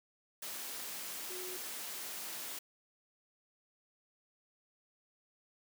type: tone in noise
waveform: sine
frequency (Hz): 366.2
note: F#4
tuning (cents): -18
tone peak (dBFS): -45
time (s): 1.3-1.57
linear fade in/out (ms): 5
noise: white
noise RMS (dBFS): -43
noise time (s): 0.42-2.59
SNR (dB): -5
effects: high-pass 200 Hz 12 dB/octave